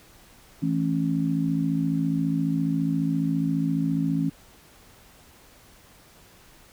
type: harmonic tone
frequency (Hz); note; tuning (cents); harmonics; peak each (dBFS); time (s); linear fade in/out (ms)
54.6; A1; -13; 3 / 4 / 5; -25 / -30 / -25; 0.62-4.3; 10
effects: pink hiss -53 dBFS RMS until 6.72 s